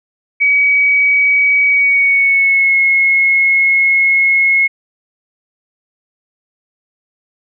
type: tone with pitch glide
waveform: sine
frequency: 2268 to 2171 Hz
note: C#7 to C#7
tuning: +39 to -37 cents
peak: -8 dBFS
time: 0.4-4.68 s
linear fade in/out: 20 ms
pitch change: -76 cents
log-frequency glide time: 1.66-2.78 s
effects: none